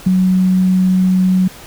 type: tone with ADSR envelope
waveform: sine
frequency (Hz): 185.5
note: F#3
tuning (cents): +5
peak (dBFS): -5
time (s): 0.06-1.48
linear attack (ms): 12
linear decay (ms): 3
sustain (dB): -4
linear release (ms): 7
effects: pink hiss -36 dBFS RMS until 1.66 s